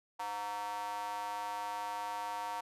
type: tone with high-pass filter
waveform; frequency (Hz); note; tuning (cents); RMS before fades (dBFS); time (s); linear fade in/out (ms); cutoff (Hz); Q
square; 102.9; G#2; -16; -39; 0.19-2.61; 10; 860; 8.2
effects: resampled to 32000 Hz